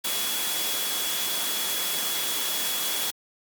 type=tone in noise; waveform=sine; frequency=3368 Hz; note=G#7; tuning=24 cents sharp; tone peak=-32 dBFS; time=0.04-3.11 s; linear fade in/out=10 ms; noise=white; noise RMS=-28 dBFS; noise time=0.04-3.11 s; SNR=-7 dB; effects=high-pass 200 Hz 12 dB/octave + Opus 48 kbps